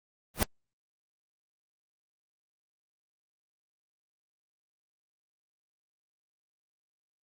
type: noise with exponential growth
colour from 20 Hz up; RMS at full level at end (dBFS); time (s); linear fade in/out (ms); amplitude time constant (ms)
pink; -20; 0.34-0.43; 2; 19
effects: Opus 24 kbps